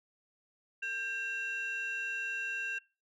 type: tone pair together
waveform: sine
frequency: 1588 / 2726 Hz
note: G6 / F7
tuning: +22 / -43 cents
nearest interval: major sixth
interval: 935 cents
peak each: -35 / -35 dBFS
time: 0.82-2.79 s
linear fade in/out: 10 ms
effects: noise-tail reverb RT60 0.3 s tail -22 dB re dry + tanh soft clip ceiling -30 dBFS